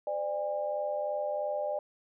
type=tone cluster; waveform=sine; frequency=513 / 596 / 810 Hz; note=C5 / D5 / G#5; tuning=-34 / +25 / -43 cents; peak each=-39 / -31 / -37 dBFS; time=0.07-1.79 s; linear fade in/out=2 ms; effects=none